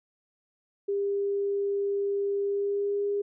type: tone with pitch glide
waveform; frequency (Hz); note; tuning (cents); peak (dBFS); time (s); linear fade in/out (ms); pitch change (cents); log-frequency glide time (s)
sine; 400.6 to 405.7; G4 to G#4; +38 to -41; -25; 0.88-3.22; 10; +21; 2.42-3.05
effects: none